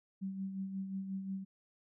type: tone with tremolo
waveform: sine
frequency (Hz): 192.6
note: G3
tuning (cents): -30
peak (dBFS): -35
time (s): 0.21-1.45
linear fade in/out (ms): 20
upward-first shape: sine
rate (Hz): 5.6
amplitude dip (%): 50
effects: none